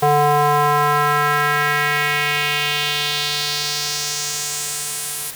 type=tone with band-pass filter sweep; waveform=square; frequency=147.1 Hz; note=D3; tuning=3 cents sharp; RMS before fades=-19 dBFS; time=0.02-5.31 s; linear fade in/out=10 ms; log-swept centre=740 to 11000 Hz; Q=2.1; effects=white hiss -34 dBFS RMS until 5.35 s